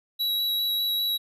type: tone with vibrato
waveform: square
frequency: 3894 Hz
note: B7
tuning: 25 cents flat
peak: -24 dBFS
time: 0.19-1.18 s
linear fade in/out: 20 ms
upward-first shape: square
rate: 5 Hz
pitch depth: 10 cents each way
effects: none